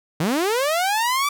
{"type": "linear sweep", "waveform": "sawtooth", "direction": "up", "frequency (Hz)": [143.1, 1174.7], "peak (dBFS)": -15, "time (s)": [0.2, 1.29], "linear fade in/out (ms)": 5, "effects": []}